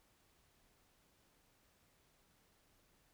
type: silence
effects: pink hiss -73 dBFS RMS until 3.13 s